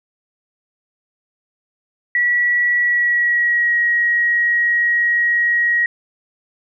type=tone with pitch glide; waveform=sine; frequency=1938 to 1897 Hz; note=B6 to A#6; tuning=-33 to +30 cents; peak=-13 dBFS; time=2.15-5.86 s; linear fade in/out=2 ms; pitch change=-37 cents; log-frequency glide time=2.79-3.78 s; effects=none